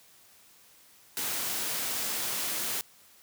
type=high-pass noise; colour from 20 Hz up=white; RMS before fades=-32 dBFS; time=1.17-2.81 s; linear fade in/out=0 ms; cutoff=120 Hz; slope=12 dB/octave; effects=white hiss -58 dBFS RMS until 3.22 s + high-pass 60 Hz 12 dB/octave